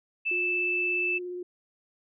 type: tone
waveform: sine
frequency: 2637 Hz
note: E7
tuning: in tune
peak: -25 dBFS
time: 0.25-1.19 s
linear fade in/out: 20 ms
type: tone with vibrato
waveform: sine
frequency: 357.9 Hz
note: F4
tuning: 42 cents sharp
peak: -33 dBFS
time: 0.31-1.43 s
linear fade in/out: 5 ms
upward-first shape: triangle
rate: 17 Hz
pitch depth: 16 cents each way
effects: none